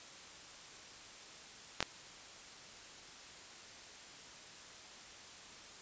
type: clicks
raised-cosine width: 0.2 ms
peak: -14 dBFS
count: 2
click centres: 1.805 / 1.827 s
effects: white hiss -53 dBFS RMS until 5.81 s + resampled to 16000 Hz